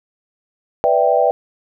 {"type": "chord", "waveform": "sine", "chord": "E minor seventh", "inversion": "second", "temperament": "equal", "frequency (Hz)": [493.9, 587.3, 659.3, 784], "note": ["B4", "D5", "E5", "G5"], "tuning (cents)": [0, 0, 0, 0], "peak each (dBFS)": -17, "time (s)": [0.84, 1.31], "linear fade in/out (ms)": 0, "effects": []}